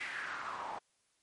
pink noise with band-pass filter sweep, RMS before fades -41 dBFS, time 0-0.79 s, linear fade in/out 10 ms, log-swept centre 2100 to 820 Hz, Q 4.4, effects white hiss -75 dBFS RMS until 1.22 s + MP3 48 kbps

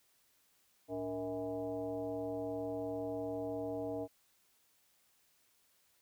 sine tone with frequency modulation, 466.4 Hz, A#4, 1 cent sharp, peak -36 dBFS, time 0.88-4.08 s, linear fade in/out 50 ms, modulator 178 Hz, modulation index 1.4, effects white hiss -72 dBFS RMS until 6.01 s

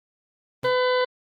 sawtooth tone with exponential decay, 131.6 Hz, C3, 10 cents sharp, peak -28 dBFS, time 0.63-0.83 s, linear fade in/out 5 ms, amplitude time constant 43 ms
harmonic tone, 503 Hz, B4, 32 cents sharp, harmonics 1 / 2 / 3 / 4 / 6 / 7 / 8 / 9, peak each -20 / -26 / -30 / -32 / -36 / -37 / -38 / -39 dBFS, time 0.64-1.05 s, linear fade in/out 10 ms
effects Opus 32 kbps

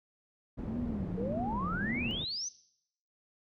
white low-pass noise, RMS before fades -39 dBFS, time 0.57-2.25 s, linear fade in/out 20 ms, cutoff 250 Hz, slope 12 dB/octave
sine tone with vibrato, 207.7 Hz, G#3, in tune, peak -35 dBFS, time 0.67-2.11 s, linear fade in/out 0 ms, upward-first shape sine, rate 1.7 Hz, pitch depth 280 cents each way
sine exponential sweep, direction up, 440 to 6272 Hz, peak -34 dBFS, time 1.17-2.49 s, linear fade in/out 10 ms
effects noise-tail reverb RT60 0.7 s tail -18 dB re dry

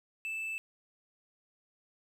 triangle tone, 2637 Hz, E7, in tune, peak -33 dBFS, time 0.25-0.58 s, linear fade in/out 0 ms, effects 11-bit

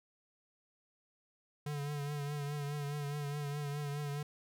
square tone with vibrato, 145.1 Hz, D3, 21 cents flat, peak -37 dBFS, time 1.66-4.23 s, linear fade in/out 5 ms, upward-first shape triangle, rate 4.8 Hz, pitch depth 48 cents each way, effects none

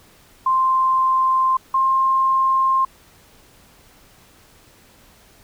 sine tone pair in turn, 1046.5 / 1059.9 Hz, C6 / C6, 0 / +22 cents, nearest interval unison, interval 22 cents, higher second, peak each -14 dBFS, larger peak neither, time 0.46-1.57 / 1.74-2.85 s, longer neither, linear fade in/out 5 ms, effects pink hiss -51 dBFS RMS until 5.43 s

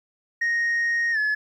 sine tone with pitch glide, 1866 to 1711.1 Hz, A#6 to A6, +1 to -49 cents, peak -18 dBFS, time 0.41-1.35 s, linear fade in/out 10 ms, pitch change -150 cents, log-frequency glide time 1.12-1.18 s, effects tanh soft clip ceiling -19 dBFS + 10-bit

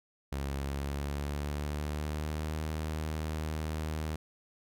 sawtooth tone with pitch glide, 69.3 to 77.79 Hz, C#2 to D#2, 0 to 0 cents, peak -29 dBFS, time 0.32-4.16 s, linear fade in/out 5 ms, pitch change +200 cents, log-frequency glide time 0.6-2.57 s, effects none

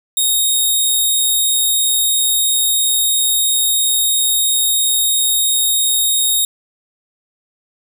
10% pulse tone, 3729 Hz, A#7, in tune, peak -5 dBFS, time 0.17-6.45 s, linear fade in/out 2 ms, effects none

